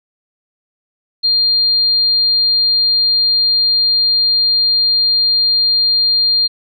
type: tone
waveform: sine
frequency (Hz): 4200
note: C8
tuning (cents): +6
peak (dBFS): -10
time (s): 1.23-6.48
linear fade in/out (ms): 20
effects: none